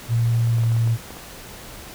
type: tone with pitch glide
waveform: sine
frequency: 116.54 to 115 Hz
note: A#2 to A#2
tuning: 0 to -23 cents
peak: -16 dBFS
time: 0.08-0.98 s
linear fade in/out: 50 ms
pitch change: -23 cents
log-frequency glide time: 0.51-0.62 s
type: clicks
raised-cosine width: 1 ms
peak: -24 dBFS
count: 8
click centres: 0.473 / 0.584 / 0.636 / 0.719 / 0.765 / 0.875 / 1.106 / 1.169 s
effects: pink hiss -39 dBFS RMS until 1.94 s